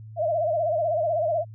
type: tone with vibrato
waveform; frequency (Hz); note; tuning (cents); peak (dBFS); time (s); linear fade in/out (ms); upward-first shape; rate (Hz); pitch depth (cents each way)
sine; 646; E5; -35; -21; 0.16-1.45; 50; sine; 16; 120
effects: added 109 Hz sine -39 dBFS peak until 1.54 s